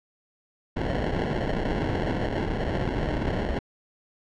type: noise with sample-and-hold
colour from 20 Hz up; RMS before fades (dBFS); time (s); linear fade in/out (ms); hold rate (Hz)
pink; -27; 0.76-3.59; 5; 1225
effects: low-pass 3000 Hz 12 dB/octave